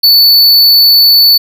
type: tone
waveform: square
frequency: 4475 Hz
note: C#8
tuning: 16 cents sharp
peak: -3 dBFS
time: 0.03-1.38 s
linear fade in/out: 10 ms
effects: none

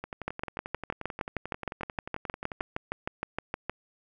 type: two click trains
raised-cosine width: 0.5 ms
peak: -15 / -21 dBFS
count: 23 / 30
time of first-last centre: 0.28-3.696 / 0.04-2.606 s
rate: 6.44 / 11.3 Hz
effects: none

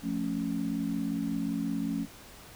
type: chord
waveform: sine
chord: F augmented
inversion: none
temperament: equal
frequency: 174.61 / 220 / 277.2 Hz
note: F3 / A3 / C#4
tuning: 0 / 0 / 0 cents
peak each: -35 / -33 / -32 dBFS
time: 0.02-2.07 s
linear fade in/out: 50 ms
effects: pink hiss -50 dBFS RMS until 2.55 s

